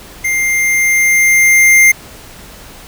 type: tone with level ramp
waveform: square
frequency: 2100 Hz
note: C7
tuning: 6 cents sharp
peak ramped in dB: -13 to -4 dBFS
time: 0.24-1.92 s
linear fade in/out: 10 ms
effects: pink hiss -35 dBFS RMS until 2.87 s